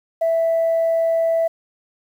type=tone; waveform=sine; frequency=659.3 Hz; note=E5; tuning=in tune; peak=-14 dBFS; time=0.21-1.48 s; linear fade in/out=10 ms; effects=tanh soft clip ceiling -12 dBFS + 8-bit